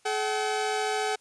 sawtooth tone pair together, 427.4 / 761.5 Hz, G#4 / F#5, +50 / +50 cents, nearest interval minor seventh, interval 1000 cents, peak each -25 dBFS, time 0.05-1.16 s, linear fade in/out 10 ms, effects white hiss -63 dBFS RMS until 1.2 s + resampled to 22050 Hz

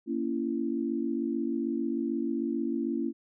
sine chord, A# diminished, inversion none, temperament just, 233.1 / 279.7 / 335.6 Hz, A#3 / C#4 / E4, 0 / +16 / +31 cents, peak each -32 dBFS, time 0.06-3.13 s, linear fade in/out 50 ms, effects none

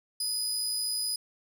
25% pulse tone, 4978 Hz, D#8, in tune, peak -24 dBFS, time 0.2-1.16 s, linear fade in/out 5 ms, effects none

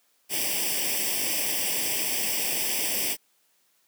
white noise with comb filter, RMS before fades -27 dBFS, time 0.29-3.17 s, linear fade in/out 50 ms, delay 0.37 ms, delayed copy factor +0.95, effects white hiss -67 dBFS RMS until 3.87 s + high-pass 200 Hz 12 dB/octave

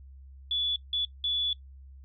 sine tone bursts at uneven times, 3436 Hz, A7, 42 cents flat, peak -26 dBFS, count 3, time 0.51-0.76 / 0.93-1.05 / 1.24-1.53 s, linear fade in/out 2 ms, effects noise-tail reverb RT60 0.1 s tail -18 dB re dry + added 67 Hz sine -46 dBFS peak until 2.04 s

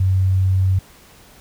sine tone, 94.3 Hz, F#2, 33 cents sharp, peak -13 dBFS, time 0-0.79 s, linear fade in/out 5 ms, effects pink hiss -47 dBFS RMS until 1.4 s

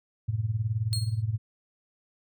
sine tone with tremolo, 110 Hz, A2, in tune, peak -22 dBFS, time 0.28-1.38 s, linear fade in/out 10 ms, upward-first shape sine, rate 19 Hz, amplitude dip 80%
30% pulse tone with exponential decay, 4271 Hz, C8, 35 cents sharp, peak -24 dBFS, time 0.93-1.22 s, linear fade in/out 0 ms, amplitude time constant 63 ms
effects none

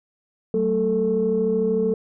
sine tone cluster, 189.9 / 223.2 / 442 Hz, F#3 / A3 / A4, +45 / +25 / +8 cents, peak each -24 / -26 / -19 dBFS, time 0.54-1.94 s, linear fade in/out 2 ms, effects tanh soft clip ceiling -11 dBFS

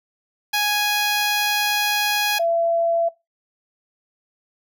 10% pulse / sine tone pair in turn, 830.6 / 673.3 Hz, G#5 / E5, 0 / +36 cents, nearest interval major third, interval 364 cents, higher first, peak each -10 / -17 dBFS, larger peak first, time 0.53-2.39 / 2.39-3.09 s, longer first, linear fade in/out 10 ms, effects noise-tail reverb RT60 0.2 s tail -19 dB re dry

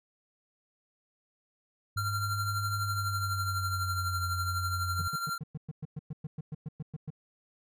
sine tone with pitch glide, 101.5 to 89.91 Hz, G#2 to F#2, -39 to -49 cents, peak -32 dBFS, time 1.96-5.08 s, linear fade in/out 5 ms, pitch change -210 cents, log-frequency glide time 2.79-4.23 s
square tone with tremolo, 1378 Hz, F6, 24 cents flat, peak -30 dBFS, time 1.97-5.38 s, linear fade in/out 5 ms, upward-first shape triangle, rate 12 Hz, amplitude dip 60%
triangle tone bursts, 152.7 Hz, D#3, 32 cents flat, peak -32 dBFS, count 16, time 4.99-7.104 s, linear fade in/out 5 ms, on 29 ms, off 110 ms
effects none

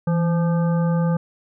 harmonic tone with a mistuned harmonic, 172.2 Hz, F3, 24 cents flat, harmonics 1 / 3 / 5 / 7 / 9, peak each -17 / -27 / -33 / -35 / -40 dBFS, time 0.07-1.17 s, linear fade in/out 5 ms, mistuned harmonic 1, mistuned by -66 cents, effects none

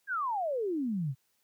sine exponential sweep, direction down, 1661.2 to 123.47 Hz, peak -29 dBFS, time 0.07-1.15 s, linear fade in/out 50 ms, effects white hiss -74 dBFS RMS until 1.43 s + high-pass 80 Hz 12 dB/octave

